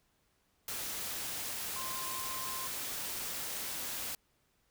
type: tone in noise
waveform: sine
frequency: 1046.5 Hz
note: C6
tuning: in tune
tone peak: -42 dBFS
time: 1.76-2.67 s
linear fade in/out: 2 ms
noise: white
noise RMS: -39 dBFS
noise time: 0.68-4.15 s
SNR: -6 dB
effects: pink hiss -74 dBFS RMS until 4.7 s